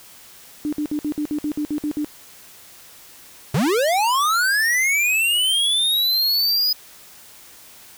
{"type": "tone bursts", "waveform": "sine", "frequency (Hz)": 298.3, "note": "D4", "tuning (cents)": 27, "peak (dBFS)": -20, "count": 11, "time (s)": [0.65, 2.046], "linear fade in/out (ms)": 0, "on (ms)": 76, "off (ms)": 56}
{"type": "linear sweep", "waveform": "square", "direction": "up", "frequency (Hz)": [114.3, 5000], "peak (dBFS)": -17, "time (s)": [3.54, 6.73], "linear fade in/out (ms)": 5}
{"effects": ["white hiss -45 dBFS RMS until 7.97 s"]}